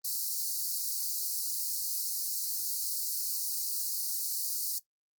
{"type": "high-pass noise", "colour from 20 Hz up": "white", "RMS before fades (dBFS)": -33, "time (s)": [0.04, 4.79], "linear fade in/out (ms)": 10, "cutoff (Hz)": 4200, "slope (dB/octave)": 96, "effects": ["noise-tail reverb RT60 0.1 s tail -17 dB re dry", "Opus 24 kbps"]}